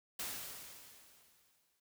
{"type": "noise with exponential decay", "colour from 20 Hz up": "white", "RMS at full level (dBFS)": -40, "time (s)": [0.19, 1.8], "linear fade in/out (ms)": 5, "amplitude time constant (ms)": 350, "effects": []}